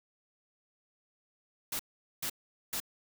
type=noise bursts; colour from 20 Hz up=white; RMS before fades=-35 dBFS; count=3; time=1.72-2.802 s; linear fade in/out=5 ms; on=74 ms; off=430 ms; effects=none